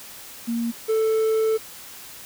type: tone pair in turn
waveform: sine / triangle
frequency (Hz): 233.1 / 440.9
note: A#3 / A4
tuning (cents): 0 / +4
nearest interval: major seventh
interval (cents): 1104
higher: second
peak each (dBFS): -22 / -16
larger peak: second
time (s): 0.47-0.72 / 0.88-1.58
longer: second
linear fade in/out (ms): 20
effects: white hiss -41 dBFS RMS until 2.25 s